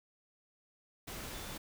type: tone in noise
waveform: sine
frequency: 3502 Hz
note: A7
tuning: 9 cents flat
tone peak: -55 dBFS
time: 1.34-1.54 s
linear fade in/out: 10 ms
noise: pink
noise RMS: -44 dBFS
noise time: 1.07-1.58 s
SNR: -14 dB
effects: none